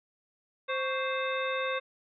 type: harmonic tone with a mistuned harmonic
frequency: 523.3 Hz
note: C5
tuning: in tune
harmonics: 1 / 2 / 3 / 4 / 5 / 7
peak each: -32 / -35 / -37 / -38 / -39 / -40 dBFS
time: 0.68-1.8 s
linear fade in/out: 20 ms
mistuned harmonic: 2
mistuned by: +110 cents
effects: none